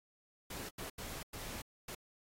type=noise bursts at uneven times; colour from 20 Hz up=pink; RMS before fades=-45 dBFS; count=5; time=0.5-0.69 / 0.78-0.9 / 0.98-1.23 / 1.33-1.62 / 1.88-1.95 s; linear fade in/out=5 ms; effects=AAC 48 kbps